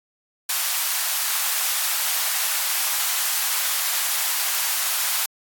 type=high-pass noise; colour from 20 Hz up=white; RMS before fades=-23 dBFS; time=0.49-5.26 s; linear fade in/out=5 ms; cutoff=750 Hz; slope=24 dB/octave; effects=AAC 64 kbps

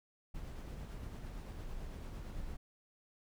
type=noise with tremolo; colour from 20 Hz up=brown; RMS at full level=-43 dBFS; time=0.34-2.57 s; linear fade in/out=10 ms; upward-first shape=triangle; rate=8.9 Hz; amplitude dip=30%; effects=none

